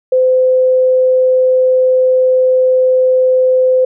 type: tone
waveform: sine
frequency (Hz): 513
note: C5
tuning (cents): -34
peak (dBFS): -7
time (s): 0.12-3.85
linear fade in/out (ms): 5
effects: none